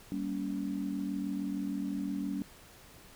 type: chord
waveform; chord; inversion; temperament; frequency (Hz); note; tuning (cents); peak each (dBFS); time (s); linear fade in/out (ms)
sine; G diminished; none; just; 196 / 235.2 / 282.2; G3 / Bb3 / Db4; 0 / +16 / +31; -36 / -40 / -35; 0.12-2.42; 0
effects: pink hiss -55 dBFS RMS until 3.15 s